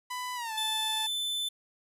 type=tone with pitch glide; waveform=sawtooth; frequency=997 to 873 Hz; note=B5 to A5; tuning=+16 to -14 cents; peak=-30 dBFS; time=0.1-1.07 s; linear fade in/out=10 ms; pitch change=-230 cents; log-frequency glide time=0.35-0.53 s
type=tone; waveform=45% pulse; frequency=3520 Hz; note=A7; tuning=in tune; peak=-30 dBFS; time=0.57-1.49 s; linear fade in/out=10 ms
effects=resampled to 32000 Hz + 11-bit